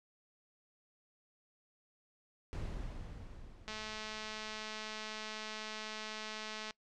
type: noise with exponential decay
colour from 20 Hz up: brown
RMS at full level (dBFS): -38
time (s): 2.53-5.29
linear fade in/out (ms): 0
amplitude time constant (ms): 600
type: click train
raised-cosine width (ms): 0.2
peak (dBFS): -26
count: 655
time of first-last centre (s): 3.68-6.708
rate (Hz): 216
effects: noise-tail reverb RT60 0.1 s tail -23 dB re dry + low-pass 7000 Hz 12 dB/octave